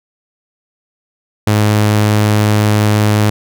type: tone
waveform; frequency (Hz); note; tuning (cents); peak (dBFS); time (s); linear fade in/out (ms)
sawtooth; 105.6; G#2; +29; -5; 1.47-3.3; 5
effects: none